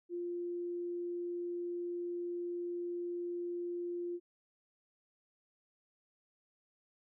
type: tone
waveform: sine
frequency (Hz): 349.2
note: F4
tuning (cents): 0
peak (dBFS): -36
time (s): 0.09-4.2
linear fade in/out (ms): 50
effects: none